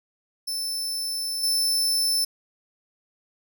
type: tone with level steps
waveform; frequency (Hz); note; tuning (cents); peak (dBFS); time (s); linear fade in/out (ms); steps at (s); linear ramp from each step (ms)
sawtooth; 5290; E8; +5; -24 / -18; 0.47-2.25; 10; 1.43; 5
effects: none